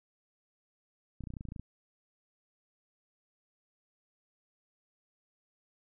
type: clicks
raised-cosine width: 5 ms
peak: -29 dBFS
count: 12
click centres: 1.207 / 1.238 / 1.272 / 1.304 / 1.338 / 1.368 / 1.409 / 1.453 / 1.487 / 1.521 / 1.562 / 1.596 s
effects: none